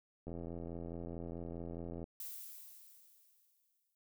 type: click train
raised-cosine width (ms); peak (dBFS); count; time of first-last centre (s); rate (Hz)
2; -32; 151; 0.27-2.041; 84.7
type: noise with exponential decay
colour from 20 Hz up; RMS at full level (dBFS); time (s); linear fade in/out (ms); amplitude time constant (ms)
violet; -44; 2.2-3.95; 2; 380
effects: none